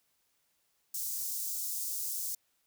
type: high-pass noise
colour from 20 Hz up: white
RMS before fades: -36 dBFS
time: 0.94-2.35 s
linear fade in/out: 5 ms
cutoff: 5600 Hz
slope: 24 dB/octave
effects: white hiss -75 dBFS RMS until 2.66 s